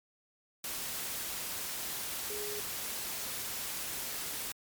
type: tone in noise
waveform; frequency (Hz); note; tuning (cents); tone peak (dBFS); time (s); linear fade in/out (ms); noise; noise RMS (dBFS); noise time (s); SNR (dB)
sine; 415.3; G#4; 0; -40; 2.3-2.6; 2; white; -38; 0.64-4.52; -5
effects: MP3 96 kbps